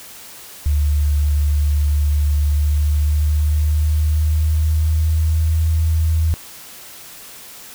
sine tone with pitch glide, 73.42 to 80.07 Hz, D2 to E2, 0 to -50 cents, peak -13 dBFS, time 0.66-6.34 s, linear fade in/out 0 ms, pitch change +150 cents, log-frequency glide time 2.47-5.62 s, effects white hiss -38 dBFS RMS until 7.74 s

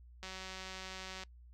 click train, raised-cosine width 0.2 ms, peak -28 dBFS, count 190, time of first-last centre 0.23-1.235 s, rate 188 Hz, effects noise-tail reverb RT60 0.1 s tail -23 dB re dry + added 60 Hz sine -54 dBFS peak until 1.53 s

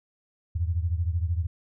sine beating tone pair, 82 / 95 Hz, E2 / F#2, -9 / +46 cents, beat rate 13 Hz, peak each -25 / -29 dBFS, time 0.55-1.47 s, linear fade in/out 10 ms, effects none

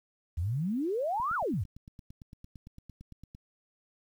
sine exponential two-way sweep, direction up then down, 76 to 1480 to 76 Hz, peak -28 dBFS, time 0.37-1.64 s, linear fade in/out 10 ms, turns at 1.35 s
click train, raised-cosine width 5 ms, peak -35 dBFS, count 20, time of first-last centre 1.2-3.349 s, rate 8.84 Hz
effects 10-bit

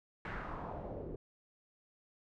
pink noise with low-pass filter sweep, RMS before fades -43 dBFS, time 0.25-1.16 s, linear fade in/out 2 ms, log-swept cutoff 1900 to 380 Hz, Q 2.5, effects none

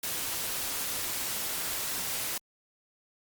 white noise with amplitude modulation, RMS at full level -31 dBFS, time 0.03-2.38 s, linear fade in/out 5 ms, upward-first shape sine, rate 222 Hz, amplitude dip 45%, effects Opus 48 kbps

